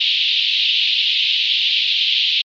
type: band-pass noise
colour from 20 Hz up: pink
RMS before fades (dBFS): -17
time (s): 0-2.42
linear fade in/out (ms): 10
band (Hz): 2800 to 3900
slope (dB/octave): 48
effects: MP3 48 kbps